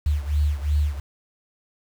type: beating tone pair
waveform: sine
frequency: 73 / 75.8 Hz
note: D2 / D#2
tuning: -10 / -45 cents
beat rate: 2.8 Hz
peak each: -21 / -24 dBFS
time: 0.06-1 s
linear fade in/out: 5 ms
effects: 7-bit